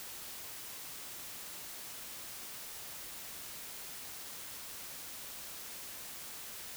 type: silence
effects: white hiss -46 dBFS RMS until 6.76 s